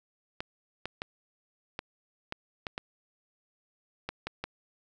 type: clicks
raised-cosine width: 0.3 ms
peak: -18 dBFS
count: 10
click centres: 0.405 / 0.856 / 1.019 / 1.791 / 2.324 / 2.668 / 2.779 / 4.09 / 4.27 / 4.44 s
effects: none